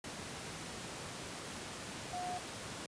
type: tone in noise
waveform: sine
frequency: 721 Hz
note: F#5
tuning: 45 cents flat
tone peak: -38 dBFS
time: 2.13-2.38 s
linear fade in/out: 2 ms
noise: pink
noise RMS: -44 dBFS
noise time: 0.04-2.86 s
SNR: +3 dB
effects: high-pass 100 Hz 12 dB/octave + resampled to 22050 Hz